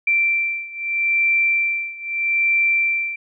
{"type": "beating tone pair", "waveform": "sine", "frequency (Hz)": [2349, 2349.79], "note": ["D7", "D7"], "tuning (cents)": [0, 0], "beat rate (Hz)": 0.79, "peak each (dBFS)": [-19, -21], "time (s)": [0.07, 3.16], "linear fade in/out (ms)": 5, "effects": []}